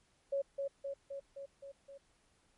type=tone with echo; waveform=sine; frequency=554.4 Hz; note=C#5; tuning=in tune; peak=-31 dBFS; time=0.32-0.42 s; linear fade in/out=10 ms; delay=260 ms; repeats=6; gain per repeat=-3 dB; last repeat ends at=1.98 s; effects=pink hiss -72 dBFS RMS until 2.57 s + MP3 48 kbps